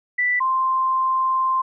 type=tone pair in turn; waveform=sine; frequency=1975.5 / 1046.5 Hz; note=B6 / C6; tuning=0 / 0 cents; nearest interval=major seventh; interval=1100 cents; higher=first; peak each=-17 dBFS; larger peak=neither; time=0.18-0.4 / 0.4-1.62 s; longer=second; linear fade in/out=10 ms; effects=none